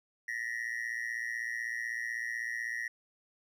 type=tone with amplitude modulation; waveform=triangle; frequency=1888 Hz; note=A#6; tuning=22 cents sharp; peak=-28 dBFS; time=0.28-2.88 s; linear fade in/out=5 ms; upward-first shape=sine; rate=116 Hz; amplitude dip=100%; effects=none